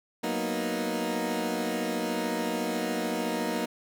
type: chord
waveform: 20% pulse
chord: B major seventh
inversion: second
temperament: equal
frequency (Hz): 185 / 233.1 / 246.9 / 311.1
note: F#3 / A#3 / B3 / D#4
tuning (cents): 0 / 0 / 0 / 0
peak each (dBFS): -31 / -27 / -31 / -28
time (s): 0.23-3.66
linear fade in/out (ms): 10
effects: none